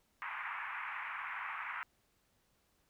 pink band-pass noise, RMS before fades -42 dBFS, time 0.22-1.83 s, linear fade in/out 0 ms, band 920 to 2400 Hz, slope 48 dB/octave, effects pink hiss -75 dBFS RMS until 2.89 s

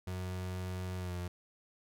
35% pulse tone with pitch glide, 91.8 to 88.62 Hz, F#2 to F2, -13 to +26 cents, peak -35 dBFS, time 0.07-1.28 s, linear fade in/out 5 ms, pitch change -61 cents, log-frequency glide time 0.98-1.16 s, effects none

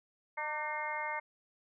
harmonic tone with a mistuned harmonic, 303.8 Hz, D#4, 41 cents flat, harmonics 2 / 3 / 4 / 5 / 6 / 7, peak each -44 / -38 / -45 / -46 / -44 / -39 dBFS, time 0.37-1.2 s, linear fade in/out 10 ms, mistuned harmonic 4, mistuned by -50 cents, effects none

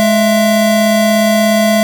square tone pair together, 210.7 / 668.9 Hz, G#3 / E5, +25 / +25 cents, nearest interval octave + minor sixth, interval 2000 cents, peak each -12 dBFS, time 0-1.83 s, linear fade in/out 0 ms, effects none

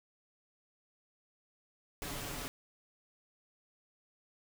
pink noise with comb filter, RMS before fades -41 dBFS, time 2.02-2.48 s, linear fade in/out 0 ms, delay 7 ms, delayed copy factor +0.55, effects none

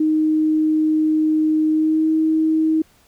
sine tone with pitch glide, 311.1 to 316.4 Hz, D#4 to D#4, 0 to +29 cents, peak -14 dBFS, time 0-2.82 s, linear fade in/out 5 ms, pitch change +29 cents, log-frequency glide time 1.7-2.09 s, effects pink hiss -55 dBFS RMS until 3.07 s

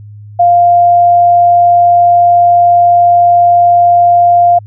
sine tone, 698.5 Hz, F5, in tune, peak -3 dBFS, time 0.39-4.59 s, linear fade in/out 10 ms, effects added 104 Hz sine -28 dBFS peak until 4.66 s

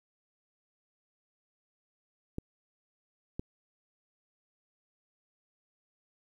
clicks, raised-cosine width 3 ms, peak -22 dBFS, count 2, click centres 2.384 / 3.395 s, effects 10-bit

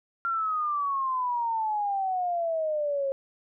sine exponential sweep, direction down, 1382 to 538 Hz, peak -25 dBFS, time 0.25-3.12 s, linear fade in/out 0 ms, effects none

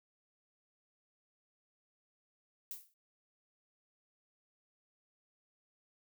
violet noise with exponential decay, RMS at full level -40 dBFS, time 2.71-2.94 s, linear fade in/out 1 ms, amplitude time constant 48 ms, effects none

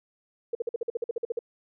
sine tone bursts, 466.2 Hz, A#4, in tune, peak -25 dBFS, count 13, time 0.53-1.391 s, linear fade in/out 5 ms, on 21 ms, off 49 ms, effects none

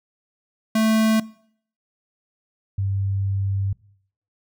square / sine tone pair in turn, 220 / 98 Hz, A3 / G2, 0 / 0 cents, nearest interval octave + major second, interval 1400 cents, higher first, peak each -17 / -20 dBFS, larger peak first, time 0.75-1.2 / 2.78-3.73 s, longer second, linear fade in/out 5 ms, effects noise-tail reverb RT60 0.6 s tail -21 dB re dry

